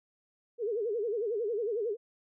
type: tone with vibrato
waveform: sine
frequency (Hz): 440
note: A4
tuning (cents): 0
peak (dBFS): -29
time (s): 0.58-1.97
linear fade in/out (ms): 50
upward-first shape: sine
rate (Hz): 11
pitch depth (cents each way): 170
effects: none